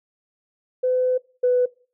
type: tone pair in turn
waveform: sine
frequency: 507 / 496.9 Hz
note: B4 / B4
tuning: +45 / +11 cents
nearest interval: unison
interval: 34 cents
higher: first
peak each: -17 / -14 dBFS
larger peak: second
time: 0.83-1.18 / 1.43-1.66 s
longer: first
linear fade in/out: 10 ms
effects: noise-tail reverb RT60 0.4 s tail -22 dB re dry + tanh soft clip ceiling -10 dBFS